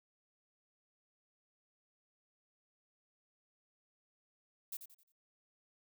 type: noise with echo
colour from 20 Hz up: violet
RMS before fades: -42 dBFS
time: 4.72-4.77 s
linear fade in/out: 5 ms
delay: 88 ms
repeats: 4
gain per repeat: -9 dB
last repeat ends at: 5.122 s
effects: none